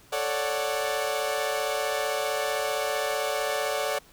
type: chord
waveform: sawtooth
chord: D major seventh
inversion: second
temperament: equal with one note detuned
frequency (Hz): 440 / 551.8 / 587.3 / 740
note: A4 / C#5 / D5 / F#5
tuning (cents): 0 / -8 / 0 / 0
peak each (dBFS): -29 / -28 / -26 / -29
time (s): 0.12-3.99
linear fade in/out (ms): 10
effects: pink hiss -55 dBFS RMS until 4.12 s